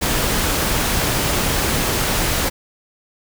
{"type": "noise", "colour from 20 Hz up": "pink", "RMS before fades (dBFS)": -19, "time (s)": [0.01, 2.5], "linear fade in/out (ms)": 20, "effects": []}